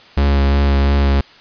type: tone with vibrato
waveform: 45% pulse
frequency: 69.9 Hz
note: C#2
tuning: 15 cents sharp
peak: -11 dBFS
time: 0.17-1.21 s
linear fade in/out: 5 ms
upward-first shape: triangle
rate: 2.9 Hz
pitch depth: 18 cents each way
effects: white hiss -43 dBFS RMS until 1.4 s + resampled to 11025 Hz